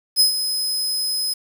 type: tone with ADSR envelope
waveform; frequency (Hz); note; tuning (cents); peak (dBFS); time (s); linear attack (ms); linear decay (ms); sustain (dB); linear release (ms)
sawtooth; 5070; D#8; +32; -8; 0.16-1.34; 44; 110; -10; 12
effects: 7-bit